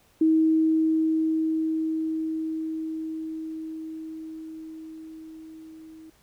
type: tone with level ramp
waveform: sine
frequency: 318.5 Hz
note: D#4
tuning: 41 cents sharp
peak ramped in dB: -16 to -43 dBFS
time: 0.21-6.1 s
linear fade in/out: 5 ms
effects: pink hiss -61 dBFS RMS until 6.22 s